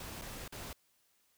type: noise with dropouts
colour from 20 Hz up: pink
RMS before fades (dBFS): -45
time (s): 0-0.73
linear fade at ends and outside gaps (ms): 2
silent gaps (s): 0.214-0.219 / 0.479-0.523
effects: white hiss -73 dBFS RMS until 1.37 s